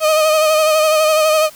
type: tone with vibrato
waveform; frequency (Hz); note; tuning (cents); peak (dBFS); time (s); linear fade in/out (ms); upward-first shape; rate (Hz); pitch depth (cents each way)
35% pulse; 622.3; D#5; 0; -9; 0-1.5; 50; sine; 12; 36
effects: white hiss -41 dBFS RMS until 1.55 s